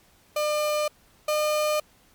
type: tone pair in turn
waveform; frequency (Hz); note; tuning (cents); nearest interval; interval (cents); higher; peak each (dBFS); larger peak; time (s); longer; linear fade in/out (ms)
35% pulse; 601 / 605.9; D5 / D#5; +40 / -46; unison; 14; second; -21 / -20; second; 0.36-0.88 / 1.28-1.8; neither; 5
effects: pink hiss -59 dBFS RMS until 2.14 s + MP3 96 kbps